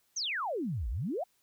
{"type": "exponential two-way sweep", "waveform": "sine", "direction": "down then up", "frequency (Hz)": [6645, 49, 792], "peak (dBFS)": -31, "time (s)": [0.16, 1.24], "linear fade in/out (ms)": 10, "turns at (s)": 0.89, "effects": ["white hiss -72 dBFS RMS until 1.42 s"]}